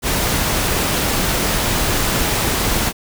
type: noise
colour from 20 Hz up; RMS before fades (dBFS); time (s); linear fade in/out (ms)
pink; -18; 0.02-2.93; 50
effects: none